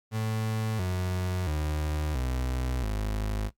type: tone with pitch steps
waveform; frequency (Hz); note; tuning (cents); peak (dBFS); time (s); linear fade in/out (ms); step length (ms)
35% pulse; 110 / 91.44 / 76.01 / 63.18 / 52.52; A2 / F#2 / D#2 / B1 / G#1; 0 / -20 / -40 / +40 / +20; -26; 0.11-3.51; 50; 680
effects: noise-tail reverb RT60 0.1 s tail -17 dB re dry + Opus 48 kbps